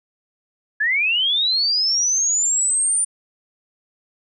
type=linear sweep; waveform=sine; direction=up; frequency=1661.2 to 9260 Hz; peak=-16 dBFS; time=0.8-3.05 s; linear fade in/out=10 ms; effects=none